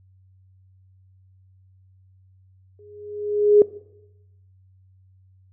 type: tone with exponential growth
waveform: sine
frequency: 415.3 Hz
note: G#4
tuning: in tune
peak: -7 dBFS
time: 2.79-3.62 s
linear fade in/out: 2 ms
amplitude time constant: 180 ms
effects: noise-tail reverb RT60 0.9 s tail -19 dB re dry + added 94 Hz sine -52 dBFS peak until 5.52 s